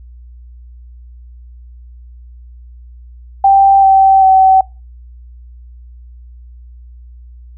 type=tone with pitch steps; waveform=sine; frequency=784 / 773.2 / 762.6 Hz; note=G5 / G5 / G5; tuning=0 / -24 / -48 cents; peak=-4 dBFS; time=3.44-4.61 s; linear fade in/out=5 ms; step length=390 ms; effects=noise-tail reverb RT60 0.3 s tail -25 dB re dry + added 60 Hz sine -33 dBFS peak until 7.57 s